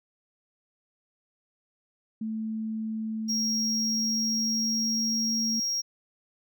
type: tone with pitch glide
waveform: sine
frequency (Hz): 220 to 224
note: A3 to A3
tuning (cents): 0 to +31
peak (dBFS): -29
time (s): 2.21-5.6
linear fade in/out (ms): 5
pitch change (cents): +31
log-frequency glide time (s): 3.56-5.37
type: tone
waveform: triangle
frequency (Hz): 5600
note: F8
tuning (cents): +4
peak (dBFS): -25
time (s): 3.28-5.82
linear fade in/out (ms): 20
effects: none